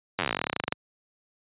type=slowing click train; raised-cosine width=0.3 ms; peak=-9 dBFS; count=24; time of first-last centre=0.19-0.724 s; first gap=10 ms; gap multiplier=1.07; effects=high-pass 100 Hz 12 dB/octave + resampled to 8000 Hz